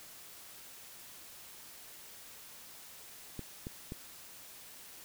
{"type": "clicks", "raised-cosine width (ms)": 3, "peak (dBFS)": -27, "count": 3, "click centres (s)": [3.393, 3.669, 3.921], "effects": ["white hiss -52 dBFS RMS until 5.04 s"]}